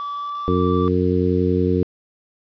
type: tone with pitch glide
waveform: triangle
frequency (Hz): 1153 to 1163.7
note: D6 to D6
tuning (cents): -32 to -16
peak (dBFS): -23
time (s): 0-0.88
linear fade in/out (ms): 0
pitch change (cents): +16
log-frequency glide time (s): 0.14-0.4
type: harmonic tone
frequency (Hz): 90.7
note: F#2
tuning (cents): -34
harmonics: 1 / 2 / 3 / 4 / 5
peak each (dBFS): -22 / -22 / -22 / -22 / -22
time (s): 0.48-1.83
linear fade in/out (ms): 0
effects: resampled to 11025 Hz + 8-bit